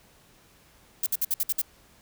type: noise bursts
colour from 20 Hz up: violet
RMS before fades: -25 dBFS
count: 7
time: 1.03-1.617 s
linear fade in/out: 5 ms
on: 35 ms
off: 57 ms
effects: pink hiss -58 dBFS RMS until 2.01 s